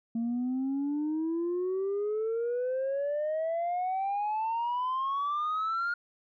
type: exponential sweep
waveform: sine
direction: up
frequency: 227.6 to 1427 Hz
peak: -26 dBFS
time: 0.15-5.94 s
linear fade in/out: 5 ms
effects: tanh soft clip ceiling -26 dBFS